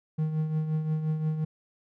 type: tone with tremolo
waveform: triangle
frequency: 156.1 Hz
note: D#3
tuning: 6 cents sharp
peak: -21 dBFS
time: 0.18-1.45 s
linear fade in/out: 10 ms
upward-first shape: triangle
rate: 5.7 Hz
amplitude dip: 60%
effects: none